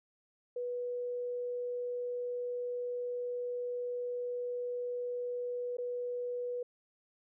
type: tone with dropouts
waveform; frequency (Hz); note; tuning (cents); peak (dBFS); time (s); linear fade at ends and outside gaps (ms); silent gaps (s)
sine; 489.5; B4; -15; -34; 0.56-6.63; 5; 5.77-5.783
effects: none